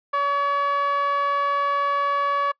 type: tone with band-pass filter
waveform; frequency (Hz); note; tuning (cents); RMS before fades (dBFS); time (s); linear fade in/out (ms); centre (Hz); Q
sawtooth; 567; C#5; +39; -22; 0.13-2.52; 10; 1200; 3.4
effects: noise-tail reverb RT60 0.1 s tail -24 dB re dry + resampled to 11025 Hz